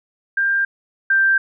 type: tone pair in turn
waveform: sine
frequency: 1592 / 1574.6 Hz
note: G6 / G6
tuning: +26 / +7 cents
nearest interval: unison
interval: 19 cents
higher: first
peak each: -15 / -12 dBFS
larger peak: second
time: 0.37-0.65 / 1.1-1.38 s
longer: neither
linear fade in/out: 5 ms
effects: none